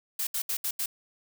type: noise bursts at uneven times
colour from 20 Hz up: blue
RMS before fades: -30 dBFS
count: 5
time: 0.19-0.27 / 0.34-0.42 / 0.49-0.57 / 0.64-0.71 / 0.79-0.86 s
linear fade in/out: 5 ms
effects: none